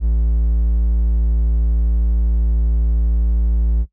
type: tone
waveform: triangle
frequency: 56.3 Hz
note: A1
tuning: 40 cents sharp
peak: -11 dBFS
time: 0-3.86 s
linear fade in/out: 50 ms
effects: noise-tail reverb RT60 0.1 s tail -17 dB re dry